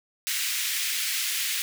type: high-pass noise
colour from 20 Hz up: pink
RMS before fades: -28 dBFS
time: 0.27-1.62 s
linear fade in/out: 0 ms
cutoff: 2000 Hz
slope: 24 dB/octave
effects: none